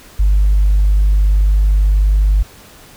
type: tone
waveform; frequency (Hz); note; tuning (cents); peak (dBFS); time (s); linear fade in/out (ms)
sine; 50.1; G1; +38; -7; 0.19-2.43; 10
effects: tanh soft clip ceiling -5 dBFS + pink hiss -41 dBFS RMS until 2.96 s